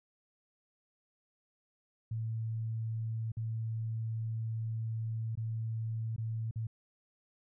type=tone with dropouts; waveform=sine; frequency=112.2 Hz; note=A2; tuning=34 cents sharp; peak=-33 dBFS; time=2.11-6.67 s; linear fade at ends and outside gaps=5 ms; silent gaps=3.319-3.369 / 5.354-5.373 / 6.163-6.18 / 6.511-6.558 s; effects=none